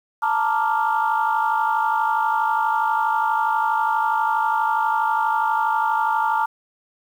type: chord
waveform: sine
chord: Bb major seventh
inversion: third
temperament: equal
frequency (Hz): 880 / 932.3 / 1174.7 / 1396.9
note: A5 / Bb5 / D6 / F6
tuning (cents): 0 / 0 / 0 / 0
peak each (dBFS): -20 / -23 / -25 / -25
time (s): 0.22-6.46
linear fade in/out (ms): 10
effects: tanh soft clip ceiling -9 dBFS + 8-bit